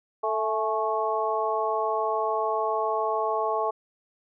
harmonic tone with a mistuned harmonic, 220 Hz, A3, in tune, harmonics 2 / 3 / 4 / 5, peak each -29 / -29 / -29 / -29 dBFS, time 0.23-3.71 s, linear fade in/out 10 ms, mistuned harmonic 4, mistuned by -54 cents, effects none

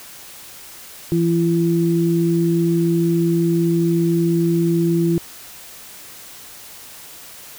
sine tone pair together, 167.5 / 337.9 Hz, E3 / E4, +28 / +43 cents, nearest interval octave, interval 1215 cents, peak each -17 dBFS, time 1.12-5.18 s, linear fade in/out 0 ms, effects white hiss -39 dBFS RMS until 7.58 s

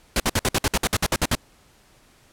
pink noise bursts, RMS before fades -20 dBFS, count 13, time 0.16-1.352 s, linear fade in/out 2 ms, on 40 ms, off 56 ms, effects pink hiss -56 dBFS RMS until 2.32 s + low-pass 12000 Hz 12 dB/octave

